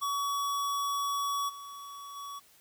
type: tone with level steps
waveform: square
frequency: 1130 Hz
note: C#6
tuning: 33 cents sharp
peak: -30 / -43 / -40 dBFS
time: 0.01-2.4 s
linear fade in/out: 20 ms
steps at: 1.48 / 2.15 s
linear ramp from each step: 20 ms
effects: white hiss -61 dBFS RMS until 2.6 s